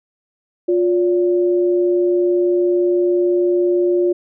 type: tone pair together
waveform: sine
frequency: 354.2 / 572 Hz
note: F4 / D5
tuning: +24 / -46 cents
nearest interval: minor sixth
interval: 830 cents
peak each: -13 / -23 dBFS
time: 0.68-4.13 s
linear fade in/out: 10 ms
effects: none